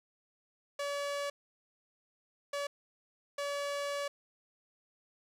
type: tone bursts at uneven times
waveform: sawtooth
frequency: 570 Hz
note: C#5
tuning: 48 cents sharp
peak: -30 dBFS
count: 3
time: 0.79-1.3 / 2.53-2.67 / 3.38-4.08 s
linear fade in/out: 5 ms
effects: low-pass 9000 Hz 12 dB/octave + 11-bit